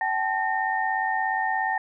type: tone cluster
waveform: sine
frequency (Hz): 767 / 864 / 1830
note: G5 / A5 / A#6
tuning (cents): -38 / -32 / -32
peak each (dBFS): -27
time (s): 0.01-1.78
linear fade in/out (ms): 2
effects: none